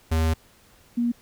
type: tone pair in turn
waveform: square / sine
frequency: 80.4 / 237.9 Hz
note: E2 / A#3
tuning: -43 / +35 cents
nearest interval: octave + perfect fifth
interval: 1878 cents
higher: second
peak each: -20 dBFS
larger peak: neither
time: 0.11-0.34 / 0.97-1.12 s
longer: first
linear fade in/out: 10 ms
effects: pink hiss -56 dBFS RMS until 1.21 s